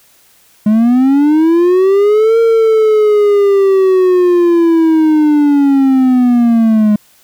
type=linear two-way sweep; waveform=triangle; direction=up then down; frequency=207.7 to 460 to 207.7 Hz; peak=-4 dBFS; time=0.66-6.96 s; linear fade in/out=5 ms; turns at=2.39 s; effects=white hiss -48 dBFS RMS until 7.23 s